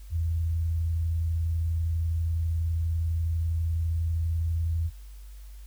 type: tone with vibrato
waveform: sine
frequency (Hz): 82.1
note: E2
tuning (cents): -6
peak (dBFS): -24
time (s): 0.1-4.91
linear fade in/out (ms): 50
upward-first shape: sine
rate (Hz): 20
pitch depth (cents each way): 100
effects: added 50 Hz sine -41 dBFS peak until 5.66 s + white hiss -59 dBFS RMS until 5.66 s